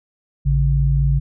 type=tone pair together; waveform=sine; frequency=55.56 / 140 Hz; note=A1 / C#3; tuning=+18 / +18 cents; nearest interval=octave + major third; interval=1600 cents; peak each=-16 dBFS; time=0.45-1.2 s; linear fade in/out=20 ms; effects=none

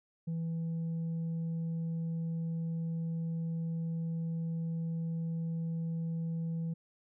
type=tone with tanh clipping; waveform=triangle; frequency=164.81 Hz; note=E3; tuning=in tune; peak=-33 dBFS; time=0.27-6.74 s; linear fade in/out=10 ms; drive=7 dB; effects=none

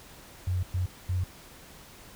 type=tone bursts at uneven times; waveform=sine; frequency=91 Hz; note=F#2; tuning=28 cents flat; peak=-25 dBFS; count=3; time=0.47-0.63 / 0.74-0.86 / 1.09-1.24 s; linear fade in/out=5 ms; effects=pink hiss -50 dBFS RMS until 2.15 s

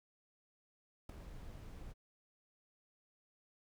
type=noise with ADSR envelope; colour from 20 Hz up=brown; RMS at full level=-39 dBFS; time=1.09-1.94 s; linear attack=5 ms; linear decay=5 ms; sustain=-11 dB; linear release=30 ms; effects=none

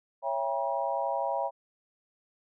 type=chord; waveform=sine; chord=C# diminished seventh; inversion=none; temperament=just; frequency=554.4 / 665.2 / 798.3 / 957.9 Hz; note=C#5 / E5 / G5 / Bb5; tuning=0 / +16 / +31 / +47 cents; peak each=-33 dBFS; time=0.22-1.51 s; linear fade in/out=50 ms; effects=none

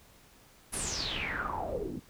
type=noise with low-pass filter sweep; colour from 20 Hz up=pink; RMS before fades=-35 dBFS; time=0.72-2 s; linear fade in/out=20 ms; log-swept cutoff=11000 to 250 Hz; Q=9.3; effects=pink hiss -59 dBFS RMS until 2.09 s

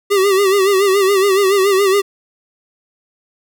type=tone with vibrato; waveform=square; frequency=391.5 Hz; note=G4; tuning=2 cents flat; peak=-11 dBFS; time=0.1-2.02 s; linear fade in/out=20 ms; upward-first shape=sine; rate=7.1 Hz; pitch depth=78 cents each way; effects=none

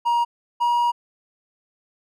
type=tone pair in turn; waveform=triangle; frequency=947 / 955.2 Hz; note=A#5 / A#5; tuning=+27 / +42 cents; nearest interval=unison; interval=15 cents; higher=second; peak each=-15 dBFS; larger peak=neither; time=0.05-0.25 / 0.6-0.92 s; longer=second; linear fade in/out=20 ms; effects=none

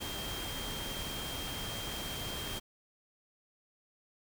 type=tone in noise; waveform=sine; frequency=3194 Hz; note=G7; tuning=32 cents sharp; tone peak=-42 dBFS; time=0-2.6 s; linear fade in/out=20 ms; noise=pink; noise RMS=-40 dBFS; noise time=0-2.6 s; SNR=-5 dB; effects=none

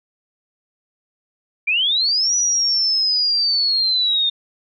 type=linear two-way sweep; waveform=sine; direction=up then down; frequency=2311 to 5900 to 3633 Hz; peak=-15 dBFS; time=1.67-4.3 s; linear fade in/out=10 ms; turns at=2.35 s; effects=none

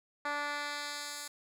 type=tone with band-pass filter sweep; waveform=10% pulse; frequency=291.3 Hz; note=D4; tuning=14 cents flat; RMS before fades=-38 dBFS; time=0.25-1.28 s; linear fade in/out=5 ms; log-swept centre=1400 to 8700 Hz; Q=0.78; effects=none

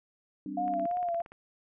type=chord; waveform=sine; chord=G suspended fourth; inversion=none; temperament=just; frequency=196 / 261.3 / 294 Hz; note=G3 / C4 / D4; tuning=0 / -2 / +2 cents; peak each=-41 / -40 / -37 dBFS; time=0.46-0.86 s; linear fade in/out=2 ms
type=tone with vibrato; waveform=sine; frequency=698.5 Hz; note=F5; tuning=in tune; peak=-28 dBFS; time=0.57-1.22 s; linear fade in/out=5 ms; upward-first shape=sine; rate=3 Hz; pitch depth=54 cents each way
type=click train; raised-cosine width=0.5 ms; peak=-33 dBFS; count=12; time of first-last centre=0.68-1.32 s; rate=17.2 Hz
effects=none

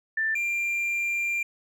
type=tone pair in turn; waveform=sine / triangle; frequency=1774 / 2382 Hz; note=A6 / D7; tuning=+14 / +24 cents; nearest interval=perfect fourth; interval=510 cents; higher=second; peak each=-23 dBFS; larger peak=neither; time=0.17-0.35 / 0.35-1.43 s; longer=second; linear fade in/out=5 ms; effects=none

